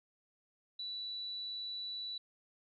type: tone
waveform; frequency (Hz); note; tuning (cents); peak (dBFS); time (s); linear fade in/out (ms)
sine; 3951; B7; 0; -39; 0.79-2.18; 5
effects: none